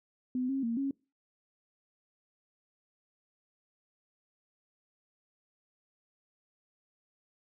sine tone with pitch steps, 252.9 / 270.2 / 231.2 / 274.4 Hz, B3 / C#4 / A#3 / C#4, +41 / -44 / -14 / -17 cents, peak -29 dBFS, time 0.35-0.91 s, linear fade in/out 2 ms, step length 140 ms, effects noise-tail reverb RT60 0.3 s tail -24 dB re dry

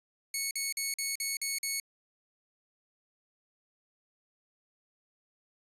10% pulse tone bursts, 2209 Hz, C#7, 7 cents flat, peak -22 dBFS, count 7, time 0.34-1.8 s, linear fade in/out 2 ms, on 170 ms, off 45 ms, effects resampled to 32000 Hz

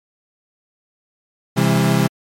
35% pulse chord, C major, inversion none, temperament equal with one note detuned, 130.81 / 164.81 / 200.9 Hz, C3 / E3 / G3, 0 / 0 / +43 cents, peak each -16 dBFS, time 1.56-2.08 s, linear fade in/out 20 ms, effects MP3 64 kbps

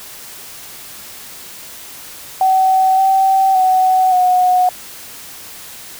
sine tone with pitch steps, 758 / 770 / 748 / 731 Hz, F#5 / G5 / F#5 / F#5, +42 / -31 / +19 / -21 cents, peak -9 dBFS, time 2.41-4.69 s, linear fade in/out 2 ms, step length 570 ms, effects white hiss -34 dBFS RMS until 5.99 s

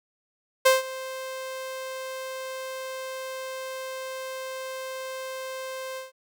sawtooth tone with ADSR envelope, 523.3 Hz, C5, in tune, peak -10 dBFS, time 0.65-6.12 s, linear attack 12 ms, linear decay 160 ms, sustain -19 dB, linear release 150 ms, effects none

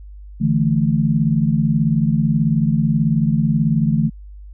sine chord, D suspended second, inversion none, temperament just, 146.83 / 165.19 / 220.2 Hz, D3 / E3 / A3, 0 / +4 / +2 cents, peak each -18 dBFS, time 0.4-4.1 s, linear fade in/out 20 ms, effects added 50 Hz sine -34 dBFS peak until 4.53 s

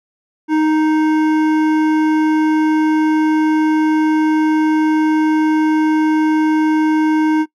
triangle tone with hard clipping, 311.1 Hz, D#4, in tune, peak -13 dBFS, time 0.48-7.46 s, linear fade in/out 50 ms, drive 16 dB, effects noise-tail reverb RT60 0.1 s tail -21 dB re dry

